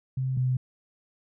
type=tone pair in turn; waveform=sine; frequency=130.81 / 127.97 Hz; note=C3 / C3; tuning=0 / -38 cents; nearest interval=unison; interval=38 cents; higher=first; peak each=-25 / -22 dBFS; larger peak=second; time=0.17-0.37 / 0.37-0.57 s; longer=neither; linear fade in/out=5 ms; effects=none